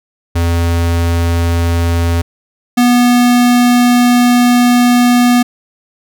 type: tone pair in turn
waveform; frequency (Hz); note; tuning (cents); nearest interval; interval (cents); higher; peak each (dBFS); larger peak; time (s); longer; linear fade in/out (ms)
square; 84.8 / 244; E2 / B3; +50 / -21; octave + tritone; 1829; second; -11 / -7; second; 0.35-2.22 / 2.77-5.43; second; 10
effects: none